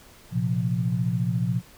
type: chord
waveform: sine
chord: Bb suspended second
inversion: none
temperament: equal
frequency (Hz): 116.54 / 130.81 / 174.61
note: Bb2 / C3 / F3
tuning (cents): 0 / 0 / 0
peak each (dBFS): -26 / -27 / -26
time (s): 0.31-1.62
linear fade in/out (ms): 50
effects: pink hiss -51 dBFS RMS until 1.77 s